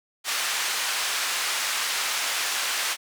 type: band-pass noise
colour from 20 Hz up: pink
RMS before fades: -27 dBFS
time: 0.24-2.97 s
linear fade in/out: 50 ms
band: 1300 to 10000 Hz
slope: 12 dB/octave
effects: none